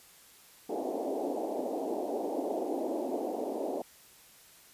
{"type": "band-pass noise", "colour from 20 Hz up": "pink", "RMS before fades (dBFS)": -34, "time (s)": [0.69, 3.82], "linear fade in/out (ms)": 5, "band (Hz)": [260, 790], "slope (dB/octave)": 48, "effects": ["white hiss -57 dBFS RMS until 4.73 s", "resampled to 32000 Hz"]}